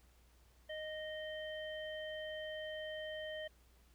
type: harmonic tone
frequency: 620 Hz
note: D#5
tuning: 6 cents flat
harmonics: 1 / 3 / 5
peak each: -43 / -48 / -50 dBFS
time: 0.69-3.48 s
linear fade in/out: 10 ms
effects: added 60 Hz sine -65 dBFS peak until 3.94 s + pink hiss -71 dBFS RMS until 3.94 s